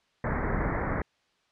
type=low-pass noise; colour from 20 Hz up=pink; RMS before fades=-29 dBFS; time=0.24-1.02 s; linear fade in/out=2 ms; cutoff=2100 Hz; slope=96 dB/octave; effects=white hiss -69 dBFS RMS until 1.51 s + low-pass 4000 Hz 12 dB/octave